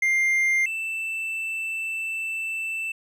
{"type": "tone pair in turn", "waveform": "triangle", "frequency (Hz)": [2100, 2657], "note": ["C7", "E7"], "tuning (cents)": [6, 13], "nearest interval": "major third", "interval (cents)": 407, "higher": "second", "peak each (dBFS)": [-17, -25], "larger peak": "first", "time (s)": [[0.02, 0.66], [0.66, 2.92]], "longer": "second", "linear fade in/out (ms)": 5, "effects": []}